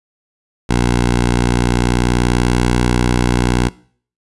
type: tone with pitch glide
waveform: 10% pulse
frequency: 60.1 to 60.73 Hz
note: B1 to B1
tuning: -46 to -28 cents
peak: -4 dBFS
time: 0.69-3.69 s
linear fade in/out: 10 ms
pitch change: +18 cents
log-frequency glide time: 1.58-2.63 s
effects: noise-tail reverb RT60 0.5 s tail -21 dB re dry + resampled to 24000 Hz